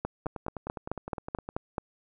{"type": "two click trains", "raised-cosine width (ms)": 1, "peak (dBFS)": [-22, -16], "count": [13, 9], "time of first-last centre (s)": [[0.26, 1.49], [0.05, 1.782]], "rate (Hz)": [9.76, 4.62], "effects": []}